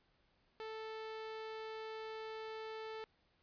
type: tone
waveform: sawtooth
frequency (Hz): 440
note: A4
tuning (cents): 0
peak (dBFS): -40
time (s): 0.6-3.04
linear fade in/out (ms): 0
effects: pink hiss -75 dBFS RMS until 3.42 s + resampled to 11025 Hz